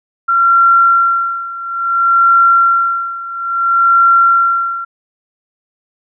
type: tone with tremolo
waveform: sine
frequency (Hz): 1369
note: F6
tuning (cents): -35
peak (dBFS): -5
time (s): 0.28-4.85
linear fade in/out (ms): 10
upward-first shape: sine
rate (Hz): 0.59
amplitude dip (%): 85
effects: none